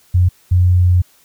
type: tone pair in turn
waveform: sine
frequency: 89.8 / 89.8 Hz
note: F2 / F2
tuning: +49 / +49 cents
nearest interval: unison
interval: 0 cents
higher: neither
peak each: -8 dBFS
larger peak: neither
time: 0.14-0.29 / 0.51-1.02 s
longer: second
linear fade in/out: 10 ms
effects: white hiss -52 dBFS RMS until 1.24 s